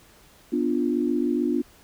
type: chord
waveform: sine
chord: B diminished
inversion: none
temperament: equal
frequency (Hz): 246.9 / 293.7 / 349.2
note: B3 / D4 / F4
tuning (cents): 0 / 0 / 0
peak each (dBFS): -25 / -25 / -26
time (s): 0.52-1.62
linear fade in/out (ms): 10
effects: pink hiss -54 dBFS RMS until 1.83 s